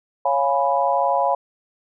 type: chord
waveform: sine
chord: C# dominant seventh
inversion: none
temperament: equal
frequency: 554.4 / 698.5 / 830.6 / 987.8 Hz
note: C#5 / E#5 / G#5 / B5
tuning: 0 / 0 / 0 / 0 cents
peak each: -22 dBFS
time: 0.25-1.35 s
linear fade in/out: 5 ms
effects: none